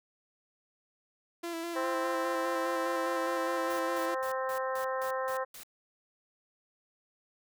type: tone with vibrato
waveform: sawtooth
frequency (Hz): 336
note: E4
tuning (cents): +33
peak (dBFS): -31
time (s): 1.43-4.15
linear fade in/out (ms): 10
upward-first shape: square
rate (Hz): 4.9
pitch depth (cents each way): 26
type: harmonic tone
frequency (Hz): 261.6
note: C4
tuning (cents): 0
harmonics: 2 / 3 / 4 / 5 / 6 / 7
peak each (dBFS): -33 / -40 / -36 / -41 / -44 / -43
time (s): 1.75-5.45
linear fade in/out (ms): 20
type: noise bursts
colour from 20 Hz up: white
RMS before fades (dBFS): -47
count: 8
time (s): 3.7-5.634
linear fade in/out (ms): 2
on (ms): 93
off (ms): 170
effects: none